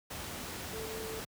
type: tone in noise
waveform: sine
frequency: 442.5 Hz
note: A4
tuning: 10 cents sharp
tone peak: -40 dBFS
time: 0.73-1.2 s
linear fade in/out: 10 ms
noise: pink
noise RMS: -41 dBFS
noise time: 0.1-1.25 s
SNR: -2 dB
effects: high-pass 60 Hz 12 dB/octave